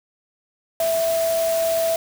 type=tone in noise; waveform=sine; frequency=659.3 Hz; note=E5; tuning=in tune; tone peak=-18 dBFS; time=0.8-1.96 s; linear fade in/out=2 ms; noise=white; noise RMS=-30 dBFS; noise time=0.8-1.96 s; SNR=+9 dB; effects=none